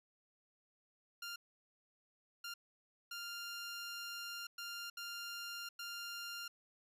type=tone bursts at uneven times; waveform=15% pulse; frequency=1396.9 Hz; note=F6; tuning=in tune; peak=-37 dBFS; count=6; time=1.22-1.36 / 2.44-2.54 / 3.11-4.47 / 4.58-4.9 / 4.97-5.69 / 5.79-6.48 s; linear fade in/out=5 ms; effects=resampled to 32000 Hz